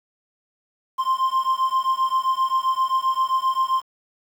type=beating tone pair; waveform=triangle; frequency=1046.5 / 1054.1 Hz; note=C6 / C6; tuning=0 / +13 cents; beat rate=7.6 Hz; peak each=-20 dBFS; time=0.98-3.82 s; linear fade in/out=20 ms; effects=8-bit